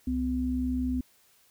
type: tone pair together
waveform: sine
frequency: 66.56 / 253.4 Hz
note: C2 / B3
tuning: +30 / +45 cents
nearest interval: octave + major seventh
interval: 2315 cents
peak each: -32 / -27 dBFS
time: 0.07-1.01 s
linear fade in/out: 5 ms
effects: white hiss -63 dBFS RMS until 1.5 s